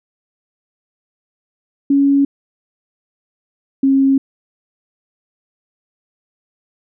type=tone pair in turn; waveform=sine; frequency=279.2 / 270.9 Hz; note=C#4 / C#4; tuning=+13 / -40 cents; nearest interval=minor second; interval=53 cents; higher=first; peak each=-9 / -9 dBFS; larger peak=neither; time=1.9-2.25 / 3.83-4.18 s; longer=neither; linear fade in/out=5 ms; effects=none